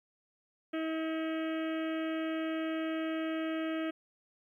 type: harmonic tone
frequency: 320 Hz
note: D#4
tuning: 49 cents sharp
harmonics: 1 / 2 / 4 / 5 / 6 / 7 / 8 / 9 / 10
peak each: -33 / -39 / -45 / -47 / -49 / -50 / -51 / -52 / -53 dBFS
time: 0.73-3.91 s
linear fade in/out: 10 ms
effects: 12-bit